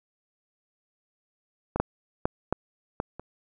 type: clicks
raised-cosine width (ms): 1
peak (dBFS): -14 / -8 / -9 / -10 / -13 / -24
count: 6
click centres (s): 1.76 / 1.8 / 2.255 / 2.526 / 3.001 / 3.196
effects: none